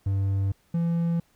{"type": "tone pair in turn", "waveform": "triangle", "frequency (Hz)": [97.8, 168.72], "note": ["G2", "E3"], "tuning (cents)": [-4, 41], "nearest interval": "major sixth", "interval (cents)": 945, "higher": "second", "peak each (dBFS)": -20, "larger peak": "neither", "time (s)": [[0.06, 0.52], [0.74, 1.2]], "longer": "neither", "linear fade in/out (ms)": 5, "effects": ["pink hiss -65 dBFS RMS until 1.35 s"]}